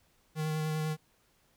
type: tone with vibrato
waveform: square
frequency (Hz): 155.56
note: D#3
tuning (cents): 0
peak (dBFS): -31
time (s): 0.35-0.97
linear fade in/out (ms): 50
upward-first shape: sine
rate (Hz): 10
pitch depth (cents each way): 15
effects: pink hiss -69 dBFS RMS until 1.56 s